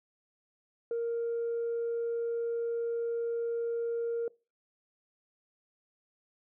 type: tone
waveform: sine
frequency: 466.2 Hz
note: A#4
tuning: in tune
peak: -28 dBFS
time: 0.91-4.28 s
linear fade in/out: 2 ms
effects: noise-tail reverb RT60 0.3 s tail -24 dB re dry + tanh soft clip ceiling -27 dBFS